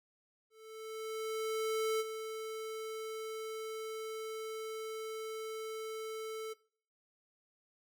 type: tone with ADSR envelope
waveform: square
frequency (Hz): 440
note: A4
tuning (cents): 0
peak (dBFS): -31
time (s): 0.5-6.54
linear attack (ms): 1500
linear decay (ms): 33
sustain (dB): -9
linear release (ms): 17
effects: noise-tail reverb RT60 0.5 s tail -22 dB re dry